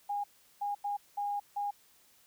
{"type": "tone bursts at uneven times", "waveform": "sine", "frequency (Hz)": 816, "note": "G#5", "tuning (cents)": -31, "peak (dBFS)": -31, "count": 5, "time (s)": [[0.09, 0.24], [0.61, 0.75], [0.84, 0.97], [1.17, 1.4], [1.56, 1.71]], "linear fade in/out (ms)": 10, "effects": ["white hiss -64 dBFS RMS until 2.26 s"]}